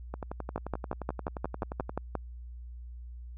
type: two click trains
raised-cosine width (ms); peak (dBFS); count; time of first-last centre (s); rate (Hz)
1; -17 / -22; 10 / 21; 0.56-2.153 / 0.14-1.894; 5.65 / 11.4
effects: added 60 Hz sine -41 dBFS peak until 3.37 s